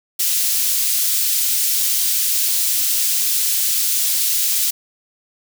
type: high-pass noise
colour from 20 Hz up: white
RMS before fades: -18 dBFS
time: 0.19-4.71 s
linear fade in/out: 10 ms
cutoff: 3800 Hz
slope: 12 dB/octave
effects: none